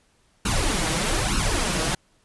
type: noise with flanger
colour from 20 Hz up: pink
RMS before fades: -23 dBFS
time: 0.45-1.95 s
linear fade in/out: 5 ms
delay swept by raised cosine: 0.73 to 6.33 ms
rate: 1.1 Hz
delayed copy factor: +0.9
effects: pink hiss -63 dBFS RMS until 2.24 s + resampled to 24000 Hz